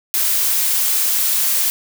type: noise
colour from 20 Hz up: blue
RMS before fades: -17 dBFS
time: 0.14-1.7 s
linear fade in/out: 0 ms
effects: none